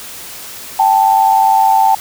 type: tone pair together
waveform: sine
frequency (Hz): 780.3 / 880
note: G5 / A5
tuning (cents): -8 / 0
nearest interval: major second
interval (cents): 208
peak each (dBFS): -10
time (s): 0.79-1.95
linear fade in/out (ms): 5
effects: white hiss -30 dBFS RMS until 2 s